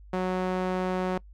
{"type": "tone with band-pass filter", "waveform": "sawtooth", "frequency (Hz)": 184.3, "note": "F#3", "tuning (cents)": -7, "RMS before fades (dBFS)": -28, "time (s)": [0.13, 1.18], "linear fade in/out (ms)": 5, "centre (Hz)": 600, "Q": 0.62, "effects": ["noise-tail reverb RT60 0.1 s tail -23 dB re dry", "added 50 Hz sine -46 dBFS peak until 1.33 s"]}